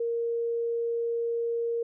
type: tone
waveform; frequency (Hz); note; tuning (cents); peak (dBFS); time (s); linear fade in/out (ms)
sine; 466.2; A#4; 0; -26; 0-1.83; 5
effects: none